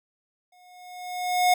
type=tone with exponential growth; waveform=square; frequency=724 Hz; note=F#5; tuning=38 cents flat; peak=-16 dBFS; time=0.52-1.54 s; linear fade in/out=5 ms; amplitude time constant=220 ms; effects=none